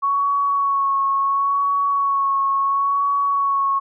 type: tone with vibrato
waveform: sine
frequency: 1111 Hz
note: C#6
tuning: 4 cents sharp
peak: -16 dBFS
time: 0.02-3.8 s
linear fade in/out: 20 ms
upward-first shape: sine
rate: 0.72 Hz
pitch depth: 22 cents each way
effects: none